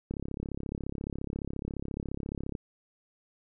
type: click train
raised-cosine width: 3 ms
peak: -22 dBFS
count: 85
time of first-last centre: 0.11-2.552 s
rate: 34.4 Hz
effects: none